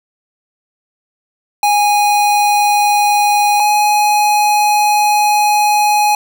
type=tone pair in turn; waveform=square; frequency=826 / 836.1 Hz; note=G#5 / G#5; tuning=-10 / +11 cents; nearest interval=unison; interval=21 cents; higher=second; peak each=-10 dBFS; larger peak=neither; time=1.63-3.6 / 3.6-6.15 s; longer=second; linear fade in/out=2 ms; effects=none